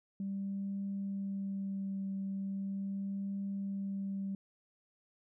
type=tone with vibrato; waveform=sine; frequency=196 Hz; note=G3; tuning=in tune; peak=-34 dBFS; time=0.2-4.35 s; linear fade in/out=2 ms; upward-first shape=triangle; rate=0.39 Hz; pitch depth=16 cents each way; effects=tanh soft clip ceiling -30 dBFS